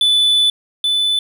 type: tone pair in turn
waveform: triangle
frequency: 3486 / 3499 Hz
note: A7 / A7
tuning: -17 / -10 cents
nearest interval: unison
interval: 7 cents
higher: second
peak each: -9 / -12 dBFS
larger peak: first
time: 0.01-0.5 / 0.84-1.19 s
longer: first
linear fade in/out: 2 ms
effects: none